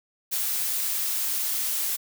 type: noise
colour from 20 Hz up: blue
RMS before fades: -27 dBFS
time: 0.31-1.97 s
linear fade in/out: 20 ms
effects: none